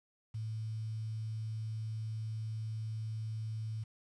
sine tone with quantisation, 110 Hz, A2, in tune, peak -36 dBFS, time 0.34-3.84 s, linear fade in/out 10 ms, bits 10, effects resampled to 22050 Hz

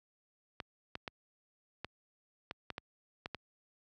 clicks, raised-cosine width 0.3 ms, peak -23 dBFS, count 9, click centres 0.602 / 0.954 / 1.078 / 1.846 / 2.511 / 2.703 / 2.781 / 3.259 / 3.347 s, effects high-pass 60 Hz 12 dB/octave

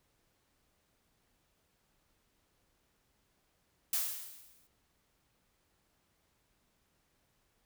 blue noise with exponential decay, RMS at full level -30 dBFS, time 3.93-4.67 s, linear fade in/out 2 ms, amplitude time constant 160 ms, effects pink hiss -75 dBFS RMS until 7.65 s

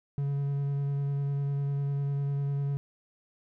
triangle tone with vibrato, 140.7 Hz, C#3, 26 cents sharp, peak -25 dBFS, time 0.18-2.77 s, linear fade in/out 0 ms, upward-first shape square, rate 10 Hz, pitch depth 10 cents each way, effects none

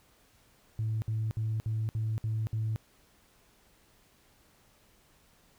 sine tone bursts, 110 Hz, A2, in tune, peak -27 dBFS, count 7, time 0.79-2.76 s, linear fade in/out 0 ms, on 230 ms, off 60 ms, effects tanh soft clip ceiling -25 dBFS + pink hiss -64 dBFS RMS until 5.58 s

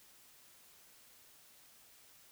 silence, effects white hiss -62 dBFS RMS until 2.31 s

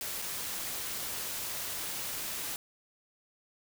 white noise with dropouts, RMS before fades -37 dBFS, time 0.01-2.56 s, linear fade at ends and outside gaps 1 ms, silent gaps 0.218-0.222 s, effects none

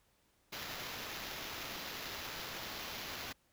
violet noise with sample-and-hold, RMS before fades -44 dBFS, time 0.52-3.33 s, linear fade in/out 10 ms, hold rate 8820 Hz, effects pink hiss -73 dBFS RMS until 3.52 s

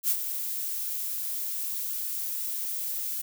violet noise with ADSR envelope, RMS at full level -23 dBFS, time 0.03-3.22 s, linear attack 65 ms, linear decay 65 ms, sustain -9 dB, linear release 10 ms, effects none

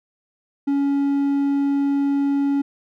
triangle tone, 280.3 Hz, C#4, 19 cents sharp, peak -15 dBFS, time 0.67-2.62 s, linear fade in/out 10 ms, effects none

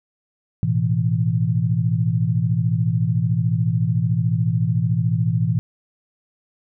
sine chord, A suspended second, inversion none, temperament just, 110 / 123.75 / 165 Hz, A2 / B2 / E3, 0 / +4 / +2 cents, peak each -21 dBFS, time 0.63-5.59 s, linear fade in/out 0 ms, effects none

